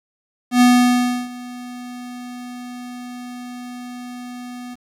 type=tone with ADSR envelope; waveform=square; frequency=246.4 Hz; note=B3; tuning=4 cents flat; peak=-9 dBFS; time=0.51-4.76 s; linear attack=100 ms; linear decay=670 ms; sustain=-22 dB; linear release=30 ms; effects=low-pass 12000 Hz 12 dB/octave + 8-bit